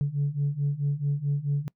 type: beating tone pair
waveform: sine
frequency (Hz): 140.7 / 145.3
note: C#3 / D3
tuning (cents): +26 / -18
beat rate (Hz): 4.6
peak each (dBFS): -27 / -25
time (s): 0.01-1.68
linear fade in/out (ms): 0
effects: noise-tail reverb RT60 0.1 s tail -24 dB re dry + tanh soft clip ceiling -19 dBFS